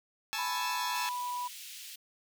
10% pulse chord, A major seventh, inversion third, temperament equal, 830.6 / 880 / 1108.7 / 1318.5 Hz, G#5 / A5 / C#6 / E6, 0 / 0 / 0 / 0 cents, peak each -31 / -29 / -35 / -32 dBFS, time 0.33-1.09 s, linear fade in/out 0 ms
sine tone with pitch glide, 992 to 983.4 Hz, B5 to B5, +7 to -8 cents, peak -33 dBFS, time 0.38-1.48 s, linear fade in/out 10 ms, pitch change -15 cents, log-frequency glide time 0.7-1.3 s
pink high-pass noise, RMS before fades -46 dBFS, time 0.94-1.96 s, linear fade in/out 10 ms, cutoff 2500 Hz, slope 24 dB/octave
effects none

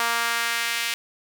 sawtooth tone with high-pass filter sweep, 233.1 Hz, A#3, in tune, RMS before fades -25 dBFS, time 0-0.94 s, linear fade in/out 0 ms, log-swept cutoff 1100 to 2400 Hz, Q 1.4, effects none

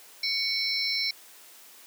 sine tone cluster, 2230 / 4068 / 4405 / 5360 Hz, C#7 / C8 / C#8 / E8, +10 / -50 / -12 / +28 cents, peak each -31 / -31 / -36 / -29 dBFS, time 0.23-1.11 s, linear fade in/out 5 ms, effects white hiss -51 dBFS RMS until 1.86 s + high-pass 300 Hz 12 dB/octave

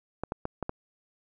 clicks, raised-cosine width 1 ms, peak -17 dBFS, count 5, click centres 0.236 / 0.321 / 0.454 / 0.627 / 0.694 s, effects none

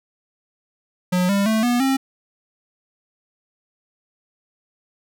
square tone with pitch steps, 180.8 / 199.45 / 220 / 242.7 / 267.8 Hz, F#3 / G3 / A3 / B3 / C4, -40 / +30 / 0 / -30 / +40 cents, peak -17 dBFS, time 1.12-1.97 s, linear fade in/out 10 ms, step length 170 ms, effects none

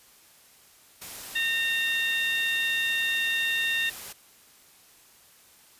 white noise, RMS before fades -40 dBFS, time 1.01-4.13 s, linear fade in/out 10 ms
harmonic tone, 916 Hz, A#5, 31 cents flat, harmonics 2 / 3 / 4, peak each -27 / -29 / -30 dBFS, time 1.35-3.9 s, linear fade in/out 10 ms
effects white hiss -56 dBFS RMS until 5.79 s + resampled to 32000 Hz

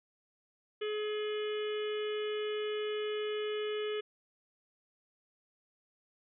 harmonic tone with a mistuned harmonic, 423.8 Hz, G#4, 35 cents sharp, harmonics 1 / 3 / 4 / 5 / 6 / 7 / 8, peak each -33 / -47 / -49 / -49 / -51 / -45 / -51 dBFS, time 0.81-4.01 s, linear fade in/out 10 ms, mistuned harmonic 6, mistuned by -57 cents, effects none

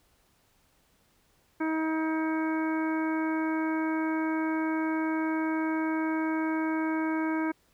harmonic tone, 317.5 Hz, D#4, 35 cents sharp, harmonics 1 / 2 / 3 / 4 / 5 / 6 / 7, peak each -27 / -39 / -36 / -41 / -38 / -52 / -41 dBFS, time 1.6-7.52 s, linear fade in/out 10 ms, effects pink hiss -67 dBFS RMS until 7.73 s

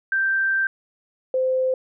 sine tone pair in turn, 1568 / 517.4 Hz, G6 / C5, 0 / -19 cents, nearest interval octave + perfect fifth, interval 1919 cents, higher first, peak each -18 dBFS, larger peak neither, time 0.12-0.67 / 1.34-1.74 s, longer first, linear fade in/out 2 ms, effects none

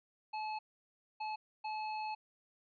square tone bursts at uneven times, 861 Hz, A5, 38 cents flat, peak -38 dBFS, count 3, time 0.33-0.59 / 1.2-1.36 / 1.64-2.15 s, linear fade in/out 10 ms, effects resampled to 11025 Hz

